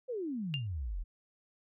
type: exponential sweep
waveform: sine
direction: down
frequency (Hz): 531 to 36.91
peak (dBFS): -34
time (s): 0.08-1.04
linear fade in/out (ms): 20
type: tone with exponential decay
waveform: sine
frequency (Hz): 2800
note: F7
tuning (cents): +4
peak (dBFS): -30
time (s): 0.54-0.67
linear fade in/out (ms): 0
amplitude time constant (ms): 27
effects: none